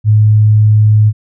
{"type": "tone", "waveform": "sine", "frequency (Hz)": 106.9, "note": "A2", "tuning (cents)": -49, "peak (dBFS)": -4, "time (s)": [0.04, 1.13], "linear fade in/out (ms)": 50, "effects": []}